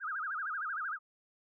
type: tone with vibrato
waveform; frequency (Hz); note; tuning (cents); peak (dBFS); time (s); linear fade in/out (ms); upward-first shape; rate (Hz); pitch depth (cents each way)
sine; 1413; F6; +20; -34; 0-0.99; 50; sine; 13; 250
effects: none